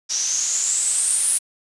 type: noise with low-pass filter sweep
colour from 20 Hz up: blue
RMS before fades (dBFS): -21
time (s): 0.09-1.39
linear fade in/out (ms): 20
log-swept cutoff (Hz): 5700 to 10000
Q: 9.5
effects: resampled to 24000 Hz